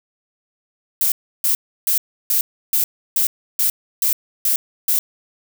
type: noise bursts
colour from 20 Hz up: violet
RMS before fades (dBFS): -17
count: 10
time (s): 1.01-4.99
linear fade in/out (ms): 2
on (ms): 110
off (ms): 320
effects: none